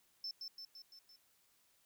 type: tone with echo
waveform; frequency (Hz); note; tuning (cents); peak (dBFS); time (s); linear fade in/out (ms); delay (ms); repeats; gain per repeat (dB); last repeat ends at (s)
triangle; 5300; E8; +9; -38; 0.24-0.31; 2; 170; 5; -4; 1.16
effects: tanh soft clip ceiling -36 dBFS + white hiss -73 dBFS RMS until 1.85 s